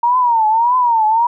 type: tone with vibrato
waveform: sine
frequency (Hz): 932.3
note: A#5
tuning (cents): 0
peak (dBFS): -10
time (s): 0.03-1.27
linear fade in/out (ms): 5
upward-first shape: triangle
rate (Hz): 1.7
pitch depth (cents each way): 160
effects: none